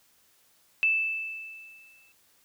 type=tone with exponential decay; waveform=sine; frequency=2637 Hz; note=E7; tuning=in tune; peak=-19 dBFS; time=0.83-2.12 s; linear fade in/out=0 ms; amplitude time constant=280 ms; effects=white hiss -64 dBFS RMS until 2.44 s